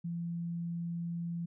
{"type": "tone", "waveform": "sine", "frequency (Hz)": 170.1, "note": "F3", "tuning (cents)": -45, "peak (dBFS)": -34, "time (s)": [0.04, 1.46], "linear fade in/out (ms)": 10, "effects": []}